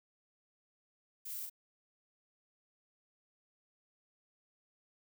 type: noise with echo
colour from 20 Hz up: violet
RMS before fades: -44 dBFS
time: 1.25-1.46 s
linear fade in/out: 10 ms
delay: 39 ms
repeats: 1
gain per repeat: -2 dB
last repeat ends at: 1.499 s
effects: none